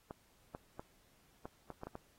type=clicks; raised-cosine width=1 ms; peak=-30 dBFS; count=8; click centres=0.109 / 0.549 / 0.795 / 1.455 / 1.703 / 1.834 / 1.87 / 1.954 s; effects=pink hiss -70 dBFS RMS until 2.18 s + AAC 48 kbps